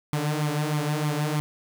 sawtooth tone with flanger, 150 Hz, D3, 37 cents sharp, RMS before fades -26 dBFS, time 0.13-1.4 s, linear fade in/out 0 ms, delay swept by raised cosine 0.88 to 5.58 ms, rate 3.2 Hz, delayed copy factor +0.65, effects none

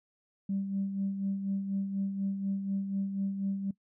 sine tone with tremolo, 196 Hz, G3, in tune, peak -27 dBFS, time 0.49-3.71 s, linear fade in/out 5 ms, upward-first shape sine, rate 4.1 Hz, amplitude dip 55%, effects noise-tail reverb RT60 0.1 s tail -20 dB re dry + tanh soft clip ceiling -23 dBFS

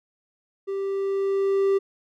triangle tone with level ramp, 392 Hz, G4, in tune, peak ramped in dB -24 to -15 dBFS, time 0.67-1.79 s, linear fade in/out 20 ms, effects none

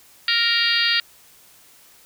harmonic tone, 466.2 Hz, A#4, in tune, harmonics 3 / 4 / 5 / 6 / 7 / 8 / 9 / 10, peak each -27 / -23 / -28 / -24 / -27 / -25 / -27 / -23 dBFS, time 0.28-1 s, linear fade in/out 2 ms, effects white hiss -51 dBFS RMS until 2.05 s

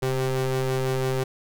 35% pulse ring-modulated tone, 130 Hz, C3, 11 cents flat, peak -18 dBFS, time 0.02-1.24 s, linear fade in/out 10 ms, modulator 263 Hz, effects none

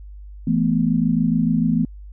sine chord, E suspended fourth, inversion none, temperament equal with one note detuned, 167.11 / 220 / 246.9 Hz, E3 / A3 / B3, +24 / 0 / 0 cents, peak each -20 dBFS, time 0.47-1.85 s, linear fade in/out 5 ms, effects added 50 Hz sine -35 dBFS peak until 2.12 s

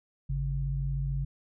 sine tone pair together, 51.61 / 138.59 Hz, G#1 / C#3, -10 / 0 cents, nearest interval octave + perfect fourth, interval 1710 cents, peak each -31 / -30 dBFS, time 0.29-1.25 s, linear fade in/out 10 ms, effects none

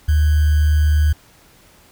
sine tone with sample-and-hold, 75.7 Hz, D#2, 47 cents flat, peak -11 dBFS, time 0.08-1.13 s, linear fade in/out 10 ms, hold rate 1575 Hz, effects pink hiss -50 dBFS RMS until 1.91 s

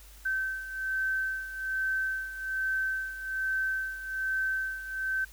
sine beating tone pair, 1543 / 1544.2 Hz, G6 / G6, -28 / -26 cents, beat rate 1.2 Hz, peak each -35 / -30 dBFS, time 0.25-5.25 s, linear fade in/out 10 ms, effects added 50 Hz sine -50 dBFS peak until 5.32 s + white hiss -55 dBFS RMS until 5.32 s

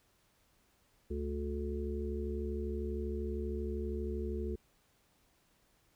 harmonic tone with a mistuned harmonic, 72.7 Hz, D2, 17 cents flat, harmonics 1 / 3 / 5 / 6, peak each -37 / -42 / -40 / -43 dBFS, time 1.1-4.56 s, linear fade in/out 10 ms, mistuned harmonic 1, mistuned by -40 cents, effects pink hiss -71 dBFS RMS until 5.95 s

